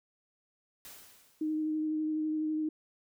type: noise with exponential decay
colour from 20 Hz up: white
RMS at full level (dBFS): -47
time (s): 0.85-1.87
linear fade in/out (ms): 0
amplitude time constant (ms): 220
type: tone with vibrato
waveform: sine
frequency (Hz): 310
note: D#4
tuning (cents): -6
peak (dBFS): -29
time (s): 1.41-2.69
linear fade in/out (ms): 5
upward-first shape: sine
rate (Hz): 12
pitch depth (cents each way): 15
effects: none